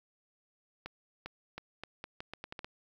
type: accelerating click train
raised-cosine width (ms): 0.3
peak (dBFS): -25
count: 11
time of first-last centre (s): 0.86-2.645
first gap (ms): 400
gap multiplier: 0.8
effects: 10-bit